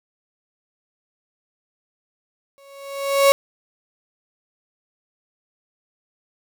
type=tone with exponential growth; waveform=35% pulse; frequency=554.4 Hz; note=C#5; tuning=in tune; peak=-7 dBFS; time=2.58-3.32 s; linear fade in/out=0 ms; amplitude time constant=160 ms; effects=none